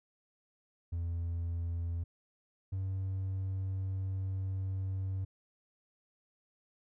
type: tone pair in turn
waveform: triangle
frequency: 85.2 / 95.46 Hz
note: F2 / G2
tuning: -42 / -45 cents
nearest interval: major second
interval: 197 cents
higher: second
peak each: -30 / -30 dBFS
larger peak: neither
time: 0.92-2.04 / 2.72-5.25 s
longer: second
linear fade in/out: 10 ms
effects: tanh soft clip ceiling -27 dBFS

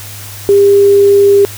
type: tone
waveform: sine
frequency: 400.8 Hz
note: G4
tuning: 38 cents sharp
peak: -3 dBFS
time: 0.49-1.45 s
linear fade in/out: 0 ms
effects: added 101 Hz sine -29 dBFS peak until 1.57 s + white hiss -29 dBFS RMS until 1.57 s

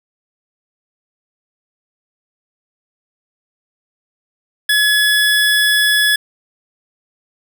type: tone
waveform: 25% pulse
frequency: 1700 Hz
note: G#6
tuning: 40 cents sharp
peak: -7 dBFS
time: 4.69-6.16 s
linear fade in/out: 5 ms
effects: none

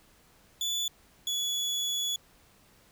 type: tone pair in turn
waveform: 30% pulse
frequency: 3463 / 3405 Hz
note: A7 / G#7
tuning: -28 / +42 cents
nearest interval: unison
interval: 30 cents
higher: first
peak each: -26 dBFS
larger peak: neither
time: 0.61-0.88 / 1.27-2.16 s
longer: second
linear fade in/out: 2 ms
effects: pink hiss -61 dBFS RMS until 2.91 s

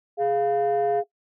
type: tone pair together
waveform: sine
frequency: 415 / 698 Hz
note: G#4 / F5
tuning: -1 / -1 cents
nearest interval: major sixth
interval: 900 cents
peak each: -21 / -21 dBFS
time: 0.17-1.04 s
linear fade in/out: 50 ms
effects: noise-tail reverb RT60 0.1 s tail -18 dB re dry + tanh soft clip ceiling -16 dBFS

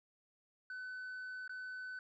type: tone with dropouts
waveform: sine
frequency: 1508 Hz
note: F#6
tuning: 32 cents sharp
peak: -40 dBFS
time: 0.7-1.99 s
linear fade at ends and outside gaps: 2 ms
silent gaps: 1.478-1.494 s
effects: tanh soft clip ceiling -42 dBFS

